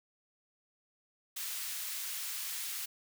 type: high-pass noise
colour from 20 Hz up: white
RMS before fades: -39 dBFS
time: 1.36-2.86 s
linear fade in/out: 10 ms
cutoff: 1600 Hz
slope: 12 dB/octave
effects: none